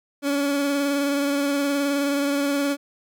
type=tone with vibrato; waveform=30% pulse; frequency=282.7 Hz; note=C#4; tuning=34 cents sharp; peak=-18 dBFS; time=0.22-2.77 s; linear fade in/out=50 ms; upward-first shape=sine; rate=19 Hz; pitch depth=26 cents each way; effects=none